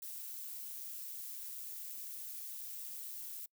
violet noise with amplitude modulation, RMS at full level -44 dBFS, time 0.02-3.46 s, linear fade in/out 5 ms, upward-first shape sine, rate 128 Hz, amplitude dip 30%, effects noise-tail reverb RT60 0.1 s tail -26 dB re dry

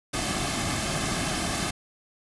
pink noise with comb filter, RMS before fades -28 dBFS, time 0.13-1.71 s, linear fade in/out 10 ms, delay 2.1 ms, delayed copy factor -0.6, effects resampled to 24000 Hz

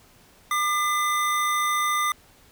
square tone pair together, 1200 / 2018 Hz, D6 / B6, +37 / +37 cents, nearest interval major sixth, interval 900 cents, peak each -23 / -29 dBFS, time 0.51-2.12 s, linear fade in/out 2 ms, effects pink hiss -55 dBFS RMS until 2.51 s

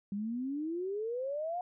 sine exponential sweep, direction up, 196 to 731 Hz, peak -33 dBFS, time 0.12-1.61 s, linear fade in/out 2 ms, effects none

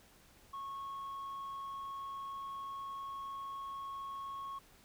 sine tone, 1098 Hz, C#6, 17 cents flat, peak -38 dBFS, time 0.53-4.59 s, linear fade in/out 10 ms, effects tanh soft clip ceiling -40 dBFS + pink hiss -63 dBFS RMS until 4.84 s

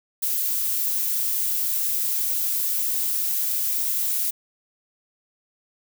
violet noise, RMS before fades -24 dBFS, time 0.22-4.31 s, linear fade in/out 10 ms, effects none

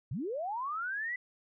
sine linear sweep, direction up, 98.4 to 2011 Hz, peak -33 dBFS, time 0.11-1.16 s, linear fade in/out 5 ms, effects none

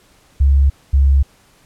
sine tone pair in turn, 69.1 / 68.62 Hz, C#2 / C#2, -5 / -17 cents, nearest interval unison, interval 12 cents, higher first, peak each -8 dBFS, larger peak neither, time 0.4-0.7 / 0.93-1.23 s, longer neither, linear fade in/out 10 ms, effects pink hiss -52 dBFS RMS until 1.65 s + low-pass 12000 Hz 12 dB/octave

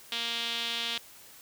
sawtooth tone with band-pass filter, 233.1 Hz, A#3, in tune, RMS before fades -33 dBFS, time 0.12-0.98 s, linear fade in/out 0 ms, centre 3400 Hz, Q 3.7, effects white hiss -52 dBFS RMS until 1.41 s

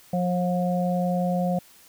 harmonic tone, 178.9 Hz, F3, 42 cents sharp, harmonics 1 / 3 / 4, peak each -23 / -28 / -29 dBFS, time 0.13-1.59 s, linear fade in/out 5 ms, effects white hiss -53 dBFS RMS until 1.88 s

